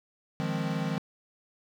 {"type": "chord", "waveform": "square", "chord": "F minor seventh", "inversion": "third", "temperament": "equal", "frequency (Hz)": [155.56, 174.61, 207.7, 261.6], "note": ["Eb3", "F3", "Ab3", "C4"], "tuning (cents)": [0, 0, 0, 0], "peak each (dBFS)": [-33, -34, -36, -38], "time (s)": [0.4, 0.98], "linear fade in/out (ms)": 0, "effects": ["low-pass 5000 Hz 12 dB/octave", "9-bit"]}